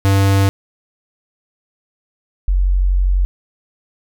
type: tone pair in turn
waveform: square / sine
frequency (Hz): 98 / 46.05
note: G2 / F#1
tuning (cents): 0 / -7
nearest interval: octave + minor second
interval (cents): 1307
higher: first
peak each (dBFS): -11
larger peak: neither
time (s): 0.05-0.49 / 2.48-3.25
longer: second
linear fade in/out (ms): 0
effects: none